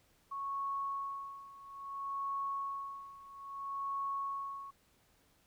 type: tone with tremolo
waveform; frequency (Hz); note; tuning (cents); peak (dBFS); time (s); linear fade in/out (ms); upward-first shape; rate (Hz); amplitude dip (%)
sine; 1105; C#6; -6; -34; 0.31-4.71; 10; sine; 0.6; 85
effects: pink hiss -70 dBFS RMS until 5.46 s